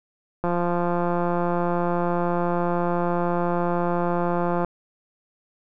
click train, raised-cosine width 1 ms, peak -11 dBFS, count 733, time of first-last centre 0.44-4.647 s, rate 174 Hz, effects none

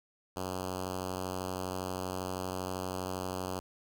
5% pulse tone with notch filter, 92.6 Hz, F#2, 2 cents sharp, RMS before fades -37 dBFS, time 0.36-3.6 s, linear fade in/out 5 ms, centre 2200 Hz, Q 1.3, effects none

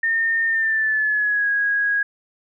sine tone with pitch glide, 1821 to 1650.7 Hz, A#6 to G#6, -41 to -11 cents, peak -17 dBFS, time 0.03-2.03 s, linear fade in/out 5 ms, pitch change -170 cents, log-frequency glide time 0.47-1.49 s, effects none

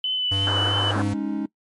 sine tone with vibrato, 3009 Hz, F#7, 28 cents sharp, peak -21 dBFS, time 0.04-0.91 s, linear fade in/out 2 ms, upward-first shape triangle, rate 3.1 Hz, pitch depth 21 cents each way
square tone with pitch glide, 98 to 101.51 Hz, G2 to G#2, 0 to -39 cents, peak -25 dBFS, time 0.31-1.14 s, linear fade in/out 10 ms, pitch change +61 cents, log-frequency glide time 0.42-0.82 s
white band-pass noise, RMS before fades -28 dBFS, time 0.47-1.02 s, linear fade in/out 0 ms, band 260 to 1700 Hz, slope 96 dB/octave
triangle chord, Ab suspended fourth, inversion none, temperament equal with one note detuned, 207.1 / 277.2 / 311.1 Hz, Ab3 / Db4 / Eb4, -5 / 0 / 0 cents, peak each -26 dBFS, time 0.95-1.46 s, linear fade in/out 5 ms
effects noise-tail reverb RT60 0.1 s tail -21 dB re dry + MP3 48 kbps

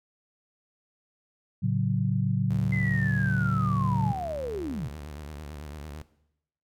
sine chord, F# minor, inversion first, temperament just, 111 / 138.75 / 185 Hz, A2 / C#3 / F#3, +16 / +2 / 0 cents, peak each -27 dBFS, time 1.62-4.13 s, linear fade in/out 20 ms
sawtooth tone with vibrato, 74.3 Hz, D2, 21 cents sharp, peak -34 dBFS, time 2.5-6.02 s, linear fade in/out 0 ms, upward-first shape sine, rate 9 Hz, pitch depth 110 cents each way
sine linear sweep, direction down, 2075 to 110 Hz, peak -30 dBFS, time 2.72-4.88 s, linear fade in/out 5 ms
effects noise-tail reverb RT60 0.8 s tail -17 dB re dry

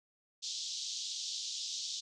pink band-pass noise, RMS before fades -40 dBFS, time 0.42-2.01 s, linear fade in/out 20 ms, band 3400 to 6800 Hz, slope 48 dB/octave, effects none

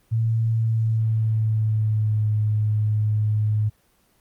sine tone with pitch glide, 113.1 to 106.75 Hz, A2 to G#2, +48 to +48 cents, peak -18 dBFS, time 0.11-3.7 s, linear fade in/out 20 ms, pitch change -100 cents, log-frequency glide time 0.52-2.3 s, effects pink hiss -62 dBFS RMS until 4.2 s + Opus 24 kbps

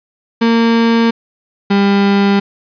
35% pulse tone pair in turn, 230 / 199.5 Hz, A#3 / G3, -23 / +31 cents, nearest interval major second, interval 246 cents, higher first, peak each -7 dBFS, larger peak neither, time 0.41-1.11 / 1.7-2.4 s, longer neither, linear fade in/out 10 ms, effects resampled to 11025 Hz + 7-bit

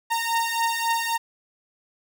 sawtooth beating tone pair, 919 / 922.7 Hz, A#5 / A#5, -25 / -18 cents, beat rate 3.7 Hz, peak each -22 / -21 dBFS, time 0.1-1.18 s, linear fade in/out 20 ms, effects none

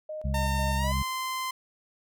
sine tone with tremolo, 617 Hz, D#5, 15 cents flat, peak -33 dBFS, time 0.09-0.92 s, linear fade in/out 5 ms, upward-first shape square, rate 4 Hz, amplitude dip 60%
harmonic tone, 67.1 Hz, C2, 44 cents sharp, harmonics 1 / 2 / 3, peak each -27 / -32 / -35 dBFS, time 0.24-1.03 s, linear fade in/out 10 ms
sawtooth tone with pitch glide, 908 to 1037 Hz, A#5 to C6, -46 to -16 cents, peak -26 dBFS, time 0.34-1.51 s, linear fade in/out 5 ms, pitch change +230 cents, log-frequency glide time 0.77-0.95 s
effects none

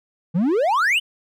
triangle exponential sweep, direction up, 155.56 to 3136 Hz, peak -14 dBFS, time 0.34-1 s, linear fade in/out 20 ms, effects none

